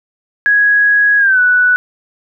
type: tone with pitch glide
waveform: sine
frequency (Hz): 1663 to 1481.6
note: G#6 to F#6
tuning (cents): +2 to +2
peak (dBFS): -7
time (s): 0.46-1.76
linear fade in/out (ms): 0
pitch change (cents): -200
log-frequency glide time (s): 1.18-1.4
effects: none